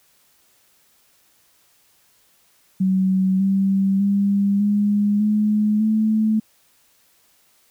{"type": "tone with pitch steps", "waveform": "sine", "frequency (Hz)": [188.8, 194.22, 199.8, 205.5, 211.4, 217.5], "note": ["F#3", "G3", "G3", "G#3", "G#3", "A3"], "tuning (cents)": [35, -16, 33, -18, 31, -20], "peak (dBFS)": -15, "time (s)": [2.8, 6.4], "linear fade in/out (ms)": 10, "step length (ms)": 600, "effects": ["white hiss -59 dBFS RMS until 7.7 s"]}